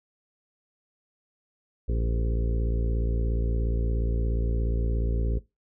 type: harmonic tone with a mistuned harmonic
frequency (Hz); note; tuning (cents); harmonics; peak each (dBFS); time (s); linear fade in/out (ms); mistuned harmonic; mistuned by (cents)
57; A#1; -38; 1 / 2 / 3 / 4 / 5 / 6 / 7 / 8 / 9; -24 / -33 / -39 / -39 / -41 / -44 / -40 / -41 / -45; 1.88-5.39; 10; 8; -32
effects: noise-tail reverb RT60 0.2 s tail -17 dB re dry